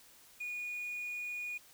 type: tone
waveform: triangle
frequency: 2451 Hz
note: D#7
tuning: 27 cents flat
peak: -35 dBFS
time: 0.4-1.58 s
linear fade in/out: 10 ms
effects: tanh soft clip ceiling -32 dBFS + white hiss -60 dBFS RMS until 1.73 s